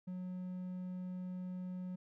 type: tone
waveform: triangle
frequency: 182.5 Hz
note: F#3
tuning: 24 cents flat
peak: -38 dBFS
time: 0.07-1.96 s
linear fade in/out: 10 ms
effects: none